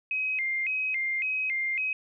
sine tone with vibrato, 2311 Hz, D7, 28 cents flat, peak -26 dBFS, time 0.11-1.93 s, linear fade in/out 2 ms, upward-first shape square, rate 1.8 Hz, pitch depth 160 cents each way, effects none

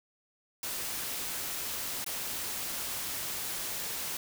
white noise with dropouts, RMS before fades -36 dBFS, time 0.63-4.17 s, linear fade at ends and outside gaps 2 ms, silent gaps 2.044-2.063 s, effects none

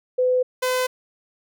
sine / sawtooth tone pair in turn, 505 / 508.2 Hz, B4 / B4, +39 / +49 cents, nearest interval unison, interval 10 cents, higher second, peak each -16 dBFS, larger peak neither, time 0.18-0.43 / 0.62-0.87 s, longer neither, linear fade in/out 10 ms, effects none

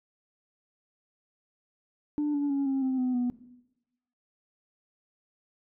sine tone with pitch steps, 296 / 286.9 / 278.1 / 269.6 / 261.3 / 253.3 / 245.5 Hz, D4 / D4 / C#4 / C#4 / C4 / B3 / B3, +14 / -40 / +6 / -48 / -2 / +44 / -10 cents, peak -23 dBFS, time 2.18-3.3 s, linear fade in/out 0 ms, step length 160 ms, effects noise-tail reverb RT60 0.9 s tail -17 dB re dry + tanh soft clip ceiling -23 dBFS

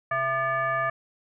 sine tone with frequency modulation, 1200 Hz, D6, 37 cents sharp, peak -23 dBFS, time 0.11-0.9 s, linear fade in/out 5 ms, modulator 535 Hz, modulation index 1.2, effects none

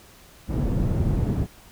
white low-pass noise, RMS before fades -23 dBFS, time 0.47-1.47 s, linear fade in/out 50 ms, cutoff 170 Hz, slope 12 dB/octave, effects pink hiss -50 dBFS RMS until 1.71 s

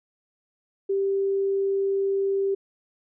sine tone, 392.3 Hz, G4, 1 cent sharp, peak -21 dBFS, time 0.89-2.55 s, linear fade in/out 10 ms, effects none

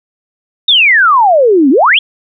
sine exponential two-way sweep, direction down then up, 3774 to 252.8 to 3473 Hz, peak -4 dBFS, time 0.68-1.99 s, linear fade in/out 5 ms, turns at 1.7 s, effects none

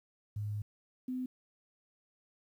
sine tone pair in turn, 104.5 / 254.6 Hz, G#2 / C4, +11 / -47 cents, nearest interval octave + minor third, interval 1542 cents, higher second, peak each -34 / -34 dBFS, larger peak neither, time 0.36-0.62 / 1.08-1.26 s, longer first, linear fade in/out 5 ms, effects 11-bit

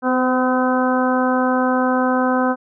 harmonic tone with a mistuned harmonic, 254.3 Hz, C4, 49 cents flat, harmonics 1 / 2 / 3 / 4 / 5 / 6, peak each -18 / -21 / -23 / -24 / -25 / -26 dBFS, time 0.02-2.56 s, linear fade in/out 50 ms, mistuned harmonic 2, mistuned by +17 cents, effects none

